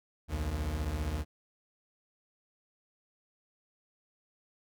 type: beating tone pair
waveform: 40% pulse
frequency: 61.74 / 76.74 Hz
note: B1 / D#2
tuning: 0 / -23 cents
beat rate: 15 Hz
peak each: -36 / -32 dBFS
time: 0.28-1.25 s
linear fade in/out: 50 ms
effects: none